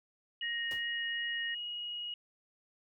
sine tone, 2892 Hz, F#7, 40 cents flat, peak -37 dBFS, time 0.41-2.14 s, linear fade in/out 2 ms
sine tone with vibrato, 1864.7 Hz, A#6, in tune, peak -35 dBFS, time 0.42-1.55 s, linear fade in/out 10 ms, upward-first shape triangle, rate 2.7 Hz, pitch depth 10 cents each way
pink noise with exponential decay, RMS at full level -45 dBFS, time 0.71-0.88 s, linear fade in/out 1 ms, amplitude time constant 35 ms
effects none

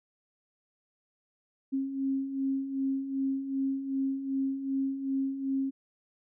sine beating tone pair, 268 / 270.6 Hz, C4 / C#4, +42 / -42 cents, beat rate 2.6 Hz, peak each -36 / -29 dBFS, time 1.72-5.71 s, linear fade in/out 20 ms, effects none

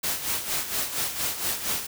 white noise with tremolo, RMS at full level -26 dBFS, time 0.03-1.87 s, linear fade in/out 10 ms, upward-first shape sine, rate 4.3 Hz, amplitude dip 65%, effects none

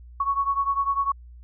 sine beating tone pair, 1108.7 / 1118.7 Hz, C#6 / C#6, 0 / +15 cents, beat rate 10 Hz, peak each -23 / -26 dBFS, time 0.2-1.12 s, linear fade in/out 5 ms, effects added 60 Hz sine -42 dBFS peak until 1.43 s

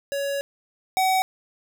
square tone pair in turn, 560 / 755 Hz, C#5 / F#5, +18 / +35 cents, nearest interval perfect fourth, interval 517 cents, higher second, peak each -25 / -19 dBFS, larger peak second, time 0.12-0.41 / 0.97-1.22 s, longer first, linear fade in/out 0 ms, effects none

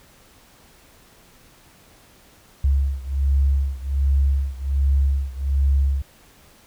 sine beating tone pair, 68.3 / 69.6 Hz, C#2 / C#2, -25 / +8 cents, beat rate 1.3 Hz, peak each -19 / -21 dBFS, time 2.64-6.02 s, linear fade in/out 5 ms, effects pink hiss -52 dBFS RMS until 6.66 s

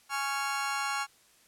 30% pulse chord, Db major, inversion second, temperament just, 831.5 / 1108.7 / 1385.9 Hz, Ab5 / Db6 / F6, +2 / 0 / -14 cents, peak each -32 dBFS, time 0.09-1.07 s, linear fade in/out 50 ms, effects white hiss -62 dBFS RMS until 1.47 s + low-pass 11000 Hz 12 dB/octave

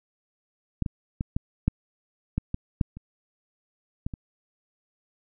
clicks, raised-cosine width 5 ms, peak -12 / -16 / -15 / -13 / -8 / -12 / -15 / -8 / -27 / -17 / -22 dBFS, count 11, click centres 0.823 / 0.862 / 1.209 / 1.365 / 1.68 / 2.38 / 2.544 / 2.812 / 2.97 / 4.065 / 4.138 s, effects none

